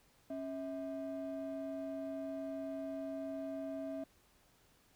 triangle ring-modulated tone, 460.9 Hz, A#4, 20 cents flat, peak -33 dBFS, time 0.3-4.04 s, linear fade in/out 5 ms, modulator 187 Hz, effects tanh soft clip ceiling -33 dBFS + pink hiss -69 dBFS RMS until 4.95 s

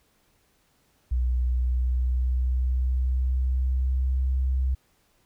sine tone with pitch glide, 61.7 to 65.03 Hz, B1 to C2, -1 to -10 cents, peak -21 dBFS, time 1.11-4.75 s, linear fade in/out 10 ms, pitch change +91 cents, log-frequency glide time 1.39-4.26 s, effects pink hiss -66 dBFS RMS until 5.25 s

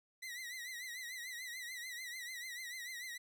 sawtooth tone with vibrato, 1975.5 Hz, B6, in tune, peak -40 dBFS, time 0.22-3.18 s, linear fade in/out 10 ms, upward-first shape triangle, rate 6.8 Hz, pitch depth 110 cents each way, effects none

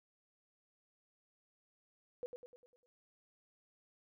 sine tone with echo, 492.4 Hz, B4, 5 cents flat, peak -38 dBFS, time 2.23-2.26 s, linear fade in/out 0 ms, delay 100 ms, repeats 6, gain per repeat -6 dB, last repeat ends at 2.86 s, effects none

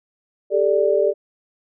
sine chord, G suspended second, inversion none, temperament equal with one note detuned, 398.2 / 440 / 587.3 Hz, G4 / A4 / D5, +27 / 0 / 0 cents, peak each -19 / -20 / -18 dBFS, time 0.5-1.14 s, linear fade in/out 50 ms, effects none

